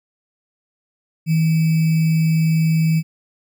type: tone with sample-and-hold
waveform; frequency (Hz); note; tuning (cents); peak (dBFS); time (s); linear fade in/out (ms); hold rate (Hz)
sine; 160.9; E3; -42; -13; 1.26-3.03; 50; 2450
effects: none